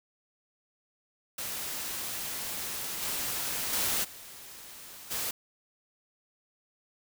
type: noise with level steps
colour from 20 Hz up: white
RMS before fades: -36 / -33 / -29 / -47 / -33 dBFS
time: 1.38-5.31 s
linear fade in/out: 5 ms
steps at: 3.01 / 3.72 / 4.03 / 5.1 s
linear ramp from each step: 20 ms
effects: none